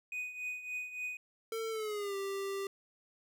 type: tone with tremolo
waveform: triangle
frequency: 2489 Hz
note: D#7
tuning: in tune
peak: -33 dBFS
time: 0.12-1.17 s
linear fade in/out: 2 ms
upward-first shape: triangle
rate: 3.5 Hz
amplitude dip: 75%
type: tone with pitch glide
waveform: square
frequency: 449.1 to 393.2 Hz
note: A4 to G4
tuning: +35 to +5 cents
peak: -36 dBFS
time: 1.52-2.67 s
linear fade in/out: 2 ms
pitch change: -230 cents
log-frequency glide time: 1.69-2.16 s
effects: none